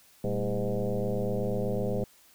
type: tone with frequency modulation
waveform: sine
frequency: 196 Hz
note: G3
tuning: in tune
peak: -26 dBFS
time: 0.24-2.04 s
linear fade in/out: 2 ms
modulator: 105 Hz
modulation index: 3.9
effects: white hiss -59 dBFS RMS until 2.34 s